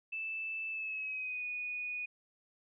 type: tone with pitch glide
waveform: sine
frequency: 2637 to 2475 Hz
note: E7 to D#7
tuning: 0 to -10 cents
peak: -36 dBFS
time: 0.12-2.06 s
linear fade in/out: 10 ms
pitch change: -110 cents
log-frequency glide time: 0.7-1.44 s
effects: none